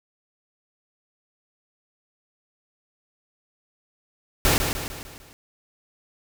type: noise with echo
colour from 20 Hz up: pink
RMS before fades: -19 dBFS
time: 4.45-4.58 s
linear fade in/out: 0 ms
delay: 150 ms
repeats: 5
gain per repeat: -6 dB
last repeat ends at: 5.33 s
effects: none